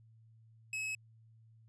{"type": "tone", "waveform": "45% pulse", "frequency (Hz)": 2573, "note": "E7", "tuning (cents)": -43, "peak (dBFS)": -36, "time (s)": [0.73, 0.95], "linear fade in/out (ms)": 2, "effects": ["added 112 Hz sine -59 dBFS peak until 1.68 s", "resampled to 22050 Hz"]}